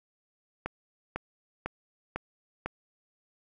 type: click train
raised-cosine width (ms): 0.5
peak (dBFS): -17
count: 5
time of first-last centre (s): 0.66-2.66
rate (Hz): 2
effects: none